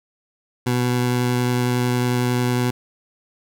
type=tone with vibrato; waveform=20% pulse; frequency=123.47 Hz; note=B2; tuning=in tune; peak=-13 dBFS; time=0.66-2.71 s; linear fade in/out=10 ms; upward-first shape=sine; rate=11 Hz; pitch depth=8 cents each way; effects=none